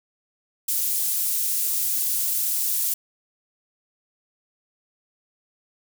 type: high-pass noise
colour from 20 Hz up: pink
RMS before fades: -24 dBFS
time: 0.68-2.94 s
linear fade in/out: 5 ms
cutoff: 11000 Hz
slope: 12 dB/octave
effects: none

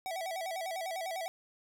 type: tone with vibrato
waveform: square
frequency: 706 Hz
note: F5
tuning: 19 cents sharp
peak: -36 dBFS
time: 0.06-1.28 s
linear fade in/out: 0 ms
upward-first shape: square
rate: 10 Hz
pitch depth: 120 cents each way
effects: none

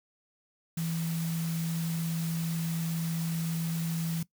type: tone in noise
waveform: sine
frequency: 164.81 Hz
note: E3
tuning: in tune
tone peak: -29 dBFS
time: 0.77-4.23 s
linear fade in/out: 5 ms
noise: white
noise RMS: -42 dBFS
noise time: 0.77-4.23 s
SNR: +10 dB
effects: noise-tail reverb RT60 0.1 s tail -19 dB re dry

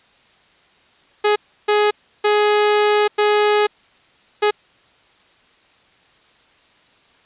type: tone bursts at uneven times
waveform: sawtooth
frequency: 418.3 Hz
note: G#4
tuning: 12 cents sharp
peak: -9 dBFS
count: 5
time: 1.24-1.36 / 1.68-1.91 / 2.24-3.08 / 3.18-3.67 / 4.42-4.51 s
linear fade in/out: 10 ms
effects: white hiss -54 dBFS RMS until 7.25 s + resampled to 8000 Hz

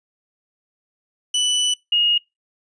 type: tone pair in turn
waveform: sawtooth / sine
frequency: 2977 / 2865 Hz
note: F#7 / F7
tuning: +10 / +44 cents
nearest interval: minor second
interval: 66 cents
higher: first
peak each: -14 dBFS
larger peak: neither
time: 1.34-1.74 / 1.92-2.18 s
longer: first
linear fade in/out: 5 ms
effects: noise-tail reverb RT60 0.2 s tail -23 dB re dry + resampled to 22050 Hz

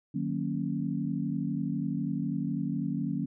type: chord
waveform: sine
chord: D# minor seventh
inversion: none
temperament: equal with one note detuned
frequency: 152.98 / 185 / 233.1 / 277.2 Hz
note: D#3 / F#3 / A#3 / C#4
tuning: -29 / 0 / 0 / 0 cents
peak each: -34 dBFS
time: 0.14-3.26 s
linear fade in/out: 10 ms
effects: none

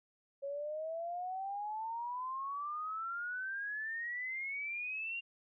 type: exponential sweep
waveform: sine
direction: up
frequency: 550 to 2794 Hz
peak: -37 dBFS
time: 0.42-5.21 s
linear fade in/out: 20 ms
effects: none

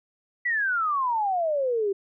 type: exponential sweep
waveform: sine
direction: down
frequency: 1989 to 383.4 Hz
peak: -22 dBFS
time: 0.45-1.93 s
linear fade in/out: 10 ms
effects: none

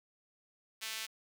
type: tone with high-pass filter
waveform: sawtooth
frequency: 220.8 Hz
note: A3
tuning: 6 cents sharp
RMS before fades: -41 dBFS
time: 0.81-1.07 s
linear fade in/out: 20 ms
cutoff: 2600 Hz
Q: 1
effects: none

